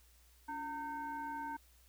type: tone with frequency modulation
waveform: sine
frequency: 913 Hz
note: A#5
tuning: 36 cents flat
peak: -39 dBFS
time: 0.48-1.57 s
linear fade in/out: 10 ms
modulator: 629 Hz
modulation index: 0.77
effects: added 60 Hz sine -64 dBFS peak until 1.88 s + white hiss -68 dBFS RMS until 1.88 s